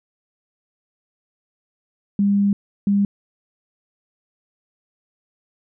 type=tone bursts at uneven times; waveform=sine; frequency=201 Hz; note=G3; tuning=44 cents sharp; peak=-14 dBFS; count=2; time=2.19-2.53 / 2.87-3.05 s; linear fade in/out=2 ms; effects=none